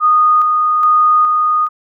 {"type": "tone with tremolo", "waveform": "sine", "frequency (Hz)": 1234, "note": "D#6", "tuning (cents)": -15, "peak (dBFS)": -7, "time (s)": [0, 1.69], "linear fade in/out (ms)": 50, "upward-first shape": "square", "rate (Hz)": 1.2, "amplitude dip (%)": 30, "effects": []}